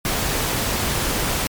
pink noise, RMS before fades -22 dBFS, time 0.05-1.47 s, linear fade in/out 0 ms, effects MP3 96 kbps

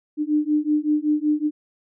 sine beating tone pair, 298.2 / 303.5 Hz, D4 / D#4, +27 / -43 cents, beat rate 5.3 Hz, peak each -21 / -21 dBFS, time 0.17-1.51 s, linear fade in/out 50 ms, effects none

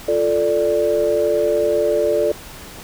sine chord, D minor, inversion first, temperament equal, 349.2 / 440 / 587.3 Hz, F4 / A4 / D5, 0 / 0 / 0 cents, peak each -22 / -18 / -17 dBFS, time 0.08-2.32 s, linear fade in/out 5 ms, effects tanh soft clip ceiling -5 dBFS + pink hiss -37 dBFS RMS until 2.83 s

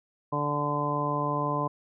harmonic tone, 146.3 Hz, D3, 6 cents flat, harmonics 1 / 2 / 3 / 4 / 5 / 6 / 7, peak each -32 / -34 / -36 / -34 / -38 / -37 / -29 dBFS, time 0.32-1.68 s, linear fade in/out 10 ms, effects none

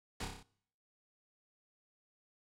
pink noise with echo, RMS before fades -40 dBFS, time 0.2-0.25 s, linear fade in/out 5 ms, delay 30 ms, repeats 6, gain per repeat -3 dB, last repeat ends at 0.43 s, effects noise-tail reverb RT60 0.7 s tail -23 dB re dry + low-pass 8000 Hz 12 dB/octave

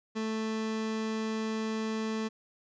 30% pulse tone, 220 Hz, A3, in tune, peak -28 dBFS, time 0.15-2.29 s, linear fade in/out 20 ms, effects resampled to 16000 Hz

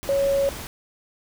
sine tone in noise, 554.4 Hz, C#5, in tune, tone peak -18 dBFS, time 0.09-0.49 s, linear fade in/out 0 ms, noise pink, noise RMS -35 dBFS, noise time 0.03-0.67 s, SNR +14 dB, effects none

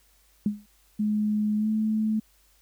sine tone with exponential decay, 207.7 Hz, G#3, in tune, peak -18 dBFS, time 0.46-0.66 s, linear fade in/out 2 ms, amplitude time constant 42 ms
sine tone with pitch glide, 211.3 to 217 Hz, G#3 to A3, +30 to -24 cents, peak -22 dBFS, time 0.99-2.2 s, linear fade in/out 10 ms, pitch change +46 cents, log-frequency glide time 1.57-1.68 s
effects added 50 Hz sine -63 dBFS peak until 2.61 s + white hiss -63 dBFS RMS until 2.61 s

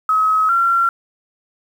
sine tone pair in turn, 1278 / 1367.7 Hz, D#6 / F6, +46 / -37 cents, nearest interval minor second, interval 117 cents, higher second, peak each -12 dBFS, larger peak neither, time 0.09-0.49 / 0.49-0.89 s, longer neither, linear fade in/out 2 ms, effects 7-bit

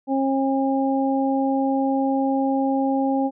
harmonic tone, 270 Hz, C#4, 45 cents flat, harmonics 1 / 2 / 3, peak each -20 / -26 / -25 dBFS, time 0.07-3.31 s, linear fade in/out 50 ms, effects none

